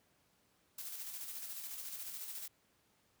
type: noise with tremolo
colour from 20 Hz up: blue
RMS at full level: -44 dBFS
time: 0.78-2.48 s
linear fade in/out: 5 ms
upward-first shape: square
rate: 14 Hz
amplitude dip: 35%
effects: pink hiss -73 dBFS RMS until 3.2 s + high-pass 80 Hz 12 dB/octave